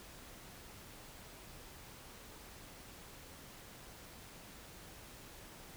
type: silence
effects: pink hiss -54 dBFS RMS until 5.76 s